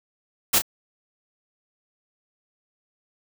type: noise with echo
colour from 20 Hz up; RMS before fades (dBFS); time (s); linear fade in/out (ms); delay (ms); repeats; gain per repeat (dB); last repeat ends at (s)
white; -18; 0.53-0.59; 10; 31; 1; -8; 0.621
effects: none